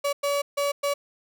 35% pulse tone bursts at uneven times, 569 Hz, C#5, 45 cents sharp, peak -21 dBFS, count 4, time 0.04-0.13 / 0.23-0.42 / 0.57-0.72 / 0.83-0.94 s, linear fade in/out 10 ms, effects none

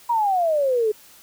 sine exponential sweep, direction down, 970 to 416.5 Hz, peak -17 dBFS, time 0.09-0.92 s, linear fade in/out 10 ms, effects white hiss -49 dBFS RMS until 1.22 s

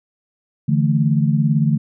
sine chord, D suspended second, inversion none, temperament equal, 146.83 / 164.81 / 220 Hz, D3 / E3 / A3, 0 / 0 / 0 cents, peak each -16 / -19 / -19 dBFS, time 0.68-1.78 s, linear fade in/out 10 ms, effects none

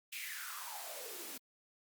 white noise with high-pass filter sweep, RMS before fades -45 dBFS, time 0.12-1.38 s, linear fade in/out 10 ms, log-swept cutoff 2600 to 260 Hz, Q 6.2, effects Opus 48 kbps

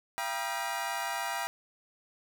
25% pulse tone cluster, 680 / 787 / 956 / 1232 Hz, F5 / G5 / A#5 / D#6, -46 / +7 / +43 / -17 cents, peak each -35 / -33 / -32 / -38 dBFS, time 0.18-1.47 s, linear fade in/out 0 ms, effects 10-bit

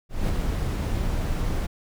brown noise with ADSR envelope, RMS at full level -22 dBFS, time 0.09-1.67 s, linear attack 200 ms, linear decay 6 ms, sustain -3 dB, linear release 14 ms, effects none

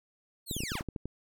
15% pulse linear sweep, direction down, 4454 to 219.8 Hz, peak -29 dBFS, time 0.46-0.83 s, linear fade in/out 50 ms
clicks, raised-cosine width 3 ms, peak -23 dBFS, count 10, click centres 0.512 / 0.566 / 0.605 / 0.636 / 0.719 / 0.754 / 0.809 / 0.887 / 0.962 / 1.056 s
effects none

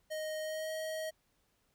square tone with pitch glide, 622.3 to 632.1 Hz, D#5 to D#5, 0 to +27 cents, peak -37 dBFS, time 0.1-1.11 s, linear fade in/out 20 ms, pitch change +27 cents, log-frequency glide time 0.41-0.71 s, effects pink hiss -75 dBFS RMS until 1.74 s

